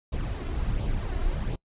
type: noise with flanger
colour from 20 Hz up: brown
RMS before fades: -28 dBFS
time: 0.12-1.56 s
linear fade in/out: 10 ms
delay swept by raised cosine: 0.27 to 2.97 ms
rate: 1.4 Hz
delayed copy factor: +0.5
effects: noise-tail reverb RT60 0.1 s tail -24 dB re dry + resampled to 8000 Hz